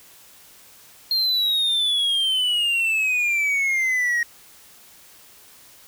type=exponential sweep; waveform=triangle; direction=down; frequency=4230 to 1875 Hz; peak=-17 dBFS; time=1.11-4.23 s; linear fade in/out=2 ms; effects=white hiss -49 dBFS RMS until 5.87 s